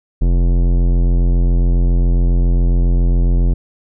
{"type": "tone with tanh clipping", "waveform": "sine", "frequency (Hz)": 43.65, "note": "F1", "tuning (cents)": 0, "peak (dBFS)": -12, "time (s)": [0.21, 3.54], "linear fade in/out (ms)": 10, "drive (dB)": 17, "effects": []}